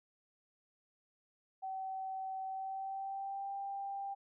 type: tone with pitch glide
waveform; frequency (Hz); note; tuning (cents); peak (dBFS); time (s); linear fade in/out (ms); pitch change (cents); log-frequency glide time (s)
sine; 764 to 791.4; G5 to G5; -45 to +16; -38; 1.62-4.15; 20; +61; 2.46-3.53
effects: none